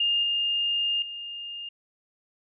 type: tone with level steps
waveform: sine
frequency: 2821 Hz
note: F7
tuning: 17 cents sharp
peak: -21 / -23 / -34 dBFS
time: 0-1.69 s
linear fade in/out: 5 ms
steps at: 0.23 / 1.02 s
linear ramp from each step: 2 ms
effects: none